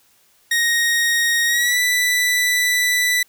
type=tone with pitch glide; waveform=sawtooth; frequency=1870 to 1977.8 Hz; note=A#6 to B6; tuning=+5 to +2 cents; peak=-12 dBFS; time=0.51-3.23 s; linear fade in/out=5 ms; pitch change=+97 cents; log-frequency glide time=1.46-1.79 s; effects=white hiss -57 dBFS RMS until 3.28 s